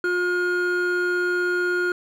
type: tone pair together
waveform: triangle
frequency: 356.8 / 1427.2 Hz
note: F4 / F6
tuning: +37 / +37 cents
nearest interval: 2 octaves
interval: 2400 cents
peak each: -20 dBFS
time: 0.04-1.92 s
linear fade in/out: 2 ms
effects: tanh soft clip ceiling -14 dBFS